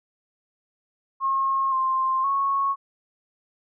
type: tone with pitch steps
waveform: sine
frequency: 1079 / 1052 / 1102 Hz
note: C#6 / C6 / C#6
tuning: -47 / +9 / -11 cents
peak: -20 dBFS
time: 1.2-2.76 s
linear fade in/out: 50 ms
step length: 520 ms
effects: none